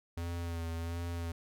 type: tone with vibrato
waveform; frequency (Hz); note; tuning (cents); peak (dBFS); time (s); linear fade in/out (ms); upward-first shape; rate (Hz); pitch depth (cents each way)
square; 84.3; E2; +39; -36; 0.17-1.32; 5; sine; 1.4; 31
effects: none